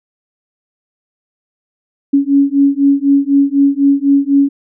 sine beating tone pair, 277.4 / 281.4 Hz, C#4 / C#4, +1 / +26 cents, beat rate 4 Hz, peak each -11 dBFS, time 2.13-4.49 s, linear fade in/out 10 ms, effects none

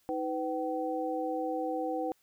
sine tone cluster, 316.9 / 501 / 765 Hz, D#4 / B4 / G5, +32 / +25 / -42 cents, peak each -35 / -34 / -35 dBFS, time 0.09-2.12 s, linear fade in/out 0 ms, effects white hiss -70 dBFS RMS until 2.22 s

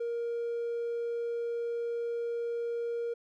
triangle tone, 469.4 Hz, A#4, 12 cents sharp, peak -28 dBFS, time 0-3.14 s, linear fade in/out 10 ms, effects tanh soft clip ceiling -26 dBFS

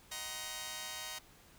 5% pulse chord, C half-diminished seventh, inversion first, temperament just, 627.9 / 753.5 / 941.9 / 1046.5 Hz, Eb5 / Gb5 / Bb5 / C6, +16 / +31 / +18 / 0 cents, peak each -37 / -36 / -34 / -37 dBFS, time 0.11-1.19 s, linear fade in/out 10 ms, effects pink hiss -61 dBFS RMS until 1.58 s

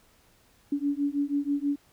sine beating tone pair, 282.4 / 288.6 Hz, C#4 / D4, +32 / -30 cents, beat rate 6.2 Hz, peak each -28 dBFS, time 0.72-1.76 s, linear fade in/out 5 ms, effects pink hiss -62 dBFS RMS until 1.92 s

